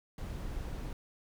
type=noise; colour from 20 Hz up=brown; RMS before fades=-39 dBFS; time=0.18-0.93 s; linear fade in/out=2 ms; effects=none